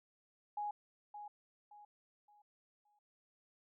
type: tone with echo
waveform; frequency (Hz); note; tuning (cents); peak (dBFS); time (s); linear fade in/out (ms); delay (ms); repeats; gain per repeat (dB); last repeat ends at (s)
sine; 830.6; G#5; 0; -37; 0.57-0.71; 5; 570; 4; -9; 2.99
effects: none